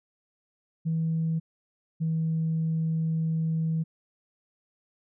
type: tone pair in turn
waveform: sine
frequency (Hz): 162.2 / 161.27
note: E3 / E3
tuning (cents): -28 / -38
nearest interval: unison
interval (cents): 10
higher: first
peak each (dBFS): -23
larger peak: neither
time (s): 0.85-1.4 / 2-3.84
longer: second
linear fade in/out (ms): 20
effects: tanh soft clip ceiling -20 dBFS